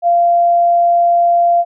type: tone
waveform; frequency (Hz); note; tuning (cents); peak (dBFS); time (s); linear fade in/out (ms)
sine; 691; F5; -19; -8; 0.02-1.65; 50
effects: none